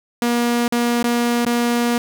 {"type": "tone with dropouts", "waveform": "sawtooth", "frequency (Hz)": 238.5, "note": "A#3", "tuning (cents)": 40, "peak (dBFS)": -12, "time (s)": [0.22, 1.98], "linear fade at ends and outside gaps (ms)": 2, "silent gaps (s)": [[0.68, 0.723], [1.028, 1.04], [1.451, 1.463]], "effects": []}